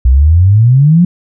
sine exponential sweep, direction up, 60.1 to 182.3 Hz, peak -3 dBFS, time 0.05-1.05 s, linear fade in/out 5 ms, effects none

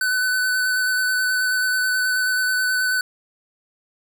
square tone with vibrato, 1506 Hz, F#6, 30 cents sharp, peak -19 dBFS, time 0.01-3.01 s, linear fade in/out 2 ms, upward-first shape square, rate 9.3 Hz, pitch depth 14 cents each way, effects 10-bit

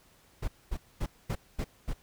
brown noise bursts, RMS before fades -31 dBFS, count 6, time 0.42-1.936 s, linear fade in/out 10 ms, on 61 ms, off 230 ms, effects pink hiss -62 dBFS RMS until 2.02 s

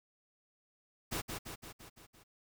pink noise with echo, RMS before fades -37 dBFS, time 1.11-1.22 s, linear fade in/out 20 ms, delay 170 ms, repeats 6, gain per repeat -4 dB, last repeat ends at 2.24 s, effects none

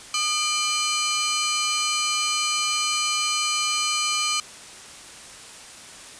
15% pulse ring-modulated tone, 1802 Hz, A6, 41 cents sharp, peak -12 dBFS, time 0.14-4.4 s, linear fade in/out 2 ms, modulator 578 Hz, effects white hiss -42 dBFS RMS until 6.19 s + resampled to 22050 Hz

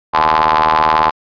sawtooth ring-modulated tone, 78.3 Hz, D#2, 11 cents sharp, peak -3 dBFS, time 0.13-1.11 s, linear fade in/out 20 ms, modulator 947 Hz, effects resampled to 11025 Hz

